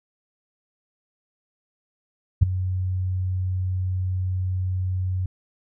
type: tone with ADSR envelope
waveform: sine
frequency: 92.5 Hz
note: F#2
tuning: in tune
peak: -7 dBFS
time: 2.41-5.26 s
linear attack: 19 ms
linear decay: 8 ms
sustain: -15 dB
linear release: 3 ms
effects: none